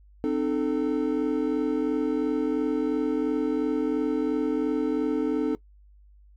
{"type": "chord", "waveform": "triangle", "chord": "A diminished", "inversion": "first", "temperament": "equal with one note detuned", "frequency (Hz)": [261.6, 304.5, 440], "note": ["C4", "Eb4", "A4"], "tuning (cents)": [0, -37, 0], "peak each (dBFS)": [-26, -24, -26], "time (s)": [0.24, 5.55], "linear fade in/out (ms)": 0, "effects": ["noise-tail reverb RT60 0.1 s tail -20 dB re dry", "added 50 Hz sine -51 dBFS peak until 6.36 s"]}